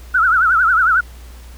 sine tone with vibrato, 1400 Hz, F6, 4 cents sharp, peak -10 dBFS, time 0.14-1.01 s, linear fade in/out 10 ms, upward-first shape triangle, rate 11 Hz, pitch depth 180 cents each way, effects added 60 Hz sine -34 dBFS peak until 1.57 s + pink hiss -45 dBFS RMS until 1.57 s

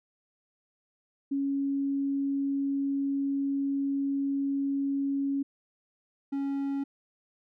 sine / triangle tone pair in turn, 277.2 / 277.2 Hz, C#4 / C#4, 0 / 0 cents, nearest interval unison, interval 0 cents, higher neither, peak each -26 dBFS, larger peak neither, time 1.31-5.43 / 6.32-6.84 s, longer first, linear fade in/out 10 ms, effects none

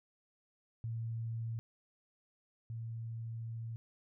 sine tone pair in turn, 114.2 / 114.2 Hz, A#2 / A#2, -35 / -35 cents, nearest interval unison, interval 0 cents, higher neither, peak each -36 / -39 dBFS, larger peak first, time 0.84-1.59 / 2.7-3.76 s, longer second, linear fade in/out 0 ms, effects none

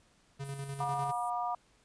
square tone with tremolo, 138.59 Hz, C#3, in tune, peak -37 dBFS, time 0.39-1.12 s, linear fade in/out 20 ms, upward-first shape square, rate 10 Hz, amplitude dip 45%
pink high-pass noise, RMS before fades -49 dBFS, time 0.44-1.3 s, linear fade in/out 5 ms, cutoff 8800 Hz, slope 48 dB/octave
harmonic tone, 240 Hz, B3, 49 cents flat, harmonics 3 / 4 / 5, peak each -34 / -36 / -38 dBFS, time 0.8-1.55 s, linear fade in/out 5 ms
effects pink hiss -67 dBFS RMS until 1.84 s + resampled to 22050 Hz

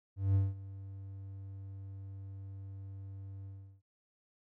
triangle tone with ADSR envelope, 97.4 Hz, G2, 11 cents flat, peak -22 dBFS, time 0.16-3.82 s, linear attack 190 ms, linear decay 190 ms, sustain -19 dB, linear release 360 ms, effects none

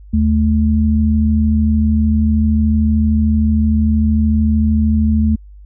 sine tone pair together, 76.9 / 217.5 Hz, D#2 / A3, -20 / -20 cents, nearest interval octave + tritone, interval 1800 cents, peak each -13 dBFS, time 0.13-5.36 s, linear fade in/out 10 ms, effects added 50 Hz sine -35 dBFS peak until 5.65 s

